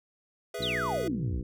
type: chord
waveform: square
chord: E major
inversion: first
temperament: equal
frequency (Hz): 415.3 / 493.9 / 659.3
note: G#4 / B4 / E5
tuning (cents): 0 / 0 / 0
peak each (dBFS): -39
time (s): 0.54-1.08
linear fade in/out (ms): 5
type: harmonic tone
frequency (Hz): 60.9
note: B1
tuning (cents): -24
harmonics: 1 / 2 / 3 / 4 / 5 / 6 / 7 / 8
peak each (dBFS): -44 / -39 / -40 / -44 / -42 / -45 / -54 / -53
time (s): 0.59-1.43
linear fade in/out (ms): 5
type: exponential sweep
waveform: sine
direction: down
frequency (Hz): 4186 to 53.3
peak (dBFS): -29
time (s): 0.62-1.41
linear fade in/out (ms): 10
effects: none